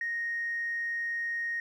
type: tone with tanh clipping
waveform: triangle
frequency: 1864.7 Hz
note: A#6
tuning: in tune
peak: -30 dBFS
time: 0.01-1.6 s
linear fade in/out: 2 ms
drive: 4 dB
effects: none